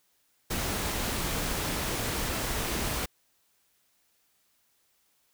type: noise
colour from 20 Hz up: pink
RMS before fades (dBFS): -31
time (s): 0.5-3.06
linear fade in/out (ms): 10
effects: white hiss -70 dBFS RMS until 5.33 s